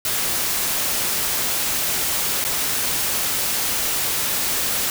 white noise with dropouts, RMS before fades -22 dBFS, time 0.05-4.9 s, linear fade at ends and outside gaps 1 ms, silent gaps 2.441-2.449 s, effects none

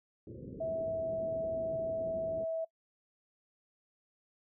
pink low-pass noise, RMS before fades -43 dBFS, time 0.27-2.44 s, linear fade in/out 2 ms, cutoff 530 Hz, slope 96 dB/octave
sine tone, 651 Hz, E5, 22 cents flat, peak -32 dBFS, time 0.6-2.65 s, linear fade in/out 10 ms
effects noise-tail reverb RT60 0.1 s tail -23 dB re dry + high-pass 100 Hz 12 dB/octave

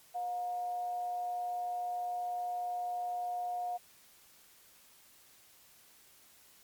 sine tone with amplitude modulation, 716 Hz, F5, 43 cents sharp, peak -32 dBFS, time 0.14-3.78 s, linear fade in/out 20 ms, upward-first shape sine, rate 223 Hz, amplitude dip 30%, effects white hiss -61 dBFS RMS until 6.63 s + MP3 96 kbps

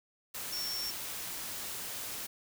sine tone in noise, 5460 Hz, F8, 40 cents flat, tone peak -35 dBFS, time 0.52-0.91 s, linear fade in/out 10 ms, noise white, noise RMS -40 dBFS, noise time 0.34-2.27 s, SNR +2 dB, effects none

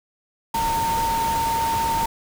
sine tone in noise, 912 Hz, A#5, 38 cents flat, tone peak -20 dBFS, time 0.54-2.06 s, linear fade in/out 5 ms, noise pink, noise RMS -29 dBFS, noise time 0.54-2.06 s, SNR +6 dB, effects none

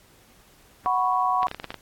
sine chord, F# suspended fourth, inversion none, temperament equal, 740 / 987.8 / 1108.7 Hz, F#5 / B5 / C#6, 0 / 0 / 0 cents, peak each -24 / -25 / -24 dBFS, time 0.86-1.47 s, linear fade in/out 0 ms
clicks, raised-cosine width 0.3 ms, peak -17 dBFS, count 8, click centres 1.431 / 1.483 / 1.514 / 1.546 / 1.599 / 1.643 / 1.705 / 1.743 s
effects pink hiss -56 dBFS RMS until 1.81 s + AAC 64 kbps

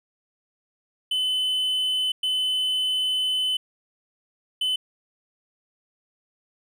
triangle tone bursts at uneven times, 3027 Hz, F#7, 39 cents sharp, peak -20 dBFS, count 3, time 1.11-2.12 / 2.23-3.57 / 4.61-4.76 s, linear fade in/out 5 ms, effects none

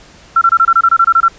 sine tone bursts, 1354 Hz, E6, 46 cents sharp, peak -5 dBFS, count 12, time 0.36-1.283 s, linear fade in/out 5 ms, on 54 ms, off 25 ms, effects pink hiss -41 dBFS RMS until 1.38 s + resampled to 16000 Hz

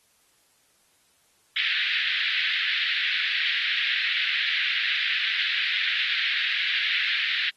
pink band-pass noise, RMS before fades -26 dBFS, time 1.56-7.5 s, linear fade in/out 5 ms, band 1700 to 3900 Hz, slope 48 dB/octave, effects white hiss -64 dBFS RMS until 7.56 s + AAC 32 kbps

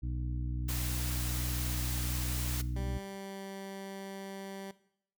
harmonic tone, 61.4 Hz, B1, 9 cents flat, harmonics 1 / 2 / 3 / 4 / 5, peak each -34 / -38 / -51 / -49 / -47 dBFS, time 0.02-2.99 s, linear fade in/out 20 ms
white noise, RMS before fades -39 dBFS, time 0.68-2.62 s, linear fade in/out 10 ms
15% pulse tone with pitch glide, 196 to 194.76 Hz, G3 to G3, 0 to -11 cents, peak -35 dBFS, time 2.76-4.71 s, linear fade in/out 2 ms, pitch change -11 cents, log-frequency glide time 2.97-3.44 s
effects noise-tail reverb RT60 0.7 s tail -18 dB re dry

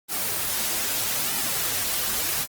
white noise with flanger, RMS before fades -26 dBFS, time 0.08-2.47 s, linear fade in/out 50 ms, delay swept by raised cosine 1.8 to 7.2 ms, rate 0.79 Hz, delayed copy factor -0.7, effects Opus 24 kbps

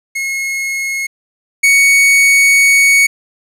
45% pulse tone pair in turn, 2168 / 2229 Hz, C#7 / C#7, -39 / +9 cents, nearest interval unison, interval 48 cents, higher second, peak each -16 / -6 dBFS, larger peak second, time 0.15-1.07 / 1.63-3.07 s, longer second, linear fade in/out 10 ms, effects low-pass 12000 Hz 12 dB/octave + 8-bit

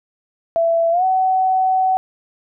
sine tone with pitch glide, 667 to 753 Hz, E5 to F#5, +20 to +30 cents, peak -13 dBFS, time 0.56-1.97 s, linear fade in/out 0 ms, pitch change +210 cents, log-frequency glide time 0.91-1.04 s, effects none

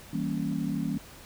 sine chord, E diminished seventh, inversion none, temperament equal with one note detuned, 163.11 / 196 / 233.1 / 277.2 Hz, E3 / G3 / Bb3 / Db4, -18 / 0 / 0 / 0 cents, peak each -33 dBFS, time 0.13-0.98 s, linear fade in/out 5 ms, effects pink hiss -49 dBFS RMS until 1.25 s

